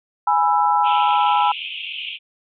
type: chord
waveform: sine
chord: E major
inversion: first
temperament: equal with one note detuned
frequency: 830.6 / 987.8 / 1326.1 Hz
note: G#5 / B5 / E6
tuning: 0 / 0 / +10 cents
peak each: -17 / -18 / -22 dBFS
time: 0.27-1.52 s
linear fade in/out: 5 ms
type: band-pass noise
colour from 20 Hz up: white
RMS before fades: -30 dBFS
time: 0.83-2.19 s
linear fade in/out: 50 ms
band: 2400 to 3300 Hz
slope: 96 dB/octave
effects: none